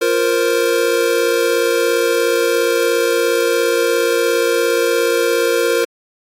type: chord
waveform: square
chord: F suspended fourth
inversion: none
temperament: equal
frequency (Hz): 349.2 / 466.2 / 523.3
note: F4 / Bb4 / C5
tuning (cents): 0 / 0 / 0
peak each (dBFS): -21 / -16 / -20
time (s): 0.01-5.85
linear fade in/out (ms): 10
effects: AAC 48 kbps